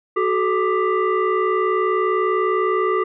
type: tone with frequency modulation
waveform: sine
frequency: 372.6 Hz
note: F#4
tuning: 12 cents sharp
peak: -16 dBFS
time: 0.16-3.04 s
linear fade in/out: 10 ms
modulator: 805 Hz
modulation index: 1.3
effects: none